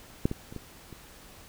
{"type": "clicks", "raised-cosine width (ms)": 3, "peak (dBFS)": [-10, -18, -29, -24, -30], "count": 5, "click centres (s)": [0.255, 0.314, 0.525, 0.563, 0.927], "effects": ["pink hiss -51 dBFS RMS until 1.48 s"]}